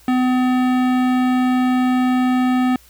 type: tone with hard clipping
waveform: sine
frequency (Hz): 253.2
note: B3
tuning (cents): +43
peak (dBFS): -16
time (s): 0.08-2.76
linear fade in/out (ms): 2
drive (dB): 17
effects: added 60 Hz sine -51 dBFS peak until 2.89 s + white hiss -50 dBFS RMS until 2.89 s